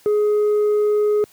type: tone with tanh clipping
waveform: triangle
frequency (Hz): 419.1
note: G#4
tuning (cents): +16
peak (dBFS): -15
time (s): 0.06-1.24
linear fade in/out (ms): 0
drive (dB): 7
effects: white hiss -52 dBFS RMS until 1.32 s + high-pass 80 Hz 12 dB/octave